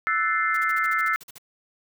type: chord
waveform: sine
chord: F# half-diminished seventh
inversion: third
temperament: equal with one note detuned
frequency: 1318.5 / 1486 / 1760 / 2093 Hz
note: E6 / F#6 / A6 / C7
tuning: 0 / +7 / 0 / 0 cents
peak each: -24 / -30 / -27 / -26 dBFS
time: 0.07-1.16 s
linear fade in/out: 0 ms
type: noise bursts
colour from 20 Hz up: white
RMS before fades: -43 dBFS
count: 12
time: 0.54-1.383 s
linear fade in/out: 5 ms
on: 29 ms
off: 45 ms
effects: none